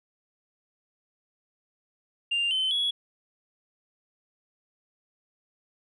sine tone with pitch steps, 2794 / 3065 / 3361 Hz, F7 / G7 / G#7, 0 / -40 / +20 cents, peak -22 dBFS, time 2.31-2.91 s, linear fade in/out 10 ms, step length 200 ms, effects tanh soft clip ceiling -21 dBFS

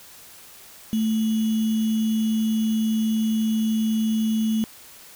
sine tone with sample-and-hold, 220 Hz, A3, in tune, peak -19 dBFS, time 0.93-4.64 s, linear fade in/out 0 ms, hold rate 3150 Hz, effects white hiss -46 dBFS RMS until 5.15 s

